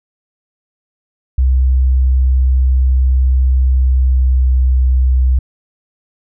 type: tone with pitch glide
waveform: sine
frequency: 64.7 to 64.07 Hz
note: C2 to C2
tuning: -19 to -36 cents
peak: -7 dBFS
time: 1.38-5.39 s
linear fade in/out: 5 ms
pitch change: -17 cents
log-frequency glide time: 3.71-4.43 s
effects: tanh soft clip ceiling -4 dBFS